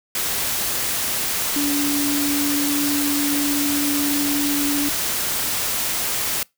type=tone in noise; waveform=sine; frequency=287.8 Hz; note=D4; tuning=35 cents flat; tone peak=-20 dBFS; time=1.56-4.89 s; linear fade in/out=2 ms; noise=white; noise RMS=-23 dBFS; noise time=0.15-6.43 s; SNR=0 dB; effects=noise-tail reverb RT60 0.2 s tail -24 dB re dry